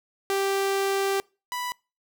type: tone pair in turn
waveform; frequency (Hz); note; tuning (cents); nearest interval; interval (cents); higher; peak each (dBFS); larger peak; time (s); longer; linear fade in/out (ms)
sawtooth; 392 / 987.8; G4 / B5; 0 / 0; octave + major third; 1600; second; -19 / -25; first; 0.3-1.2 / 1.52-1.72; first; 0
effects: noise-tail reverb RT60 0.3 s tail -25 dB re dry